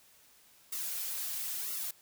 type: noise with flanger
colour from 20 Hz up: blue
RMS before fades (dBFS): -37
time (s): 0.72-1.91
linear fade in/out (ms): 5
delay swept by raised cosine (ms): 1.2 to 6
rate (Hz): 1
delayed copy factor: -0.95
effects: white hiss -62 dBFS RMS until 2.01 s